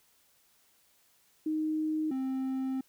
sine / triangle tone pair in turn, 311.1 / 263.5 Hz, D#4 / C4, 0 / +12 cents, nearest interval minor third, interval 288 cents, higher first, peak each -28 dBFS, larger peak neither, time 1.46-2.11 / 2.11-2.81 s, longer second, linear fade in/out 5 ms, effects white hiss -67 dBFS RMS until 2.88 s

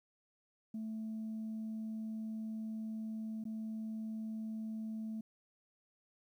sine tone with dropouts, 220 Hz, A3, in tune, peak -37 dBFS, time 0.74-5.21 s, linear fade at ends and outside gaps 5 ms, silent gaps 3.44-3.452 s, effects tanh soft clip ceiling -36 dBFS + 12-bit

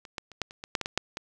clicks, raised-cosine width 0.2 ms, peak -27 / -16 / -29 / -11 / -28 / -21 / -8 / -13 / -14 / -7 / -17 dBFS, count 11, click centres 0.052 / 0.182 / 0.317 / 0.417 / 0.509 / 0.639 / 0.752 / 0.813 / 0.859 / 0.976 / 1.171 s, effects none

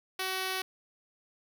5% pulse tone, 376.7 Hz, F#4, 31 cents sharp, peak -20 dBFS, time 0.19-0.62 s, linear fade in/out 5 ms, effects none

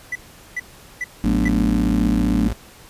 triangle tone bursts, 1983 Hz, B6, 7 cents sharp, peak -20 dBFS, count 4, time 0.12-1.486 s, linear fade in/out 5 ms, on 34 ms, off 410 ms
sine chord, B minor seventh, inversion second, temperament equal, 185 / 220 / 246.9 / 293.7 Hz, F#3 / A3 / B3 / D4, 0 / 0 / 0 / 0 cents, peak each -22 dBFS, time 1.24-2.48 s, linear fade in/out 5 ms
35% pulse tone, 55.6 Hz, A1, 19 cents sharp, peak -20 dBFS, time 1.24-2.53 s, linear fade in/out 0 ms
effects pink hiss -45 dBFS RMS until 2.89 s + resampled to 32000 Hz

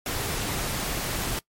pink noise, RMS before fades -29 dBFS, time 0.06-1.39 s, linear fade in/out 2 ms, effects noise-tail reverb RT60 0.1 s tail -22 dB re dry + MP3 64 kbps

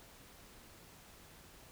silence, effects pink hiss -58 dBFS RMS until 1.71 s

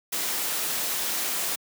white noise, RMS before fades -28 dBFS, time 0.12-1.56 s, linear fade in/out 10 ms, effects high-pass 200 Hz 12 dB/octave

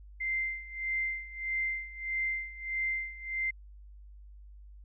sine tone with tremolo, 2086 Hz, C7, 6 cents flat, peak -28 dBFS, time 0.2-3.51 s, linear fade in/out 10 ms, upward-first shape sine, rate 1.6 Hz, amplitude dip 85%, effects added 50 Hz sine -48 dBFS peak until 4.84 s

